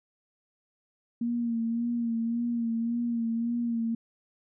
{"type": "tone with vibrato", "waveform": "sine", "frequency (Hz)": 233.1, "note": "A#3", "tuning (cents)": 0, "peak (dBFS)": -26, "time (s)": [1.21, 3.95], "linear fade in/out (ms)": 5, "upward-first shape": "sine", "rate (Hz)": 1.8, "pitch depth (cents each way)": 38, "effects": []}